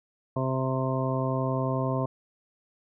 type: harmonic tone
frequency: 131.2 Hz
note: C3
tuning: 5 cents sharp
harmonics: 1 / 2 / 3 / 4 / 5 / 7 / 8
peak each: -28 / -32 / -35 / -34 / -33 / -38 / -35 dBFS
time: 0.36-2.06 s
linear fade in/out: 5 ms
effects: none